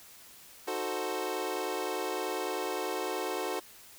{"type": "chord", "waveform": "25% pulse", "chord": "D# diminished seventh", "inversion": "none", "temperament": "equal", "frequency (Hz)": [311.1, 370, 440, 523.3], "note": ["D#4", "F#4", "A4", "C5"], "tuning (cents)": [0, 0, 0, 0], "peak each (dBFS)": [-37, -32, -33, -35], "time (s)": [0.67, 3.6], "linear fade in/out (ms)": 10, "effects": ["white hiss -53 dBFS RMS until 3.98 s"]}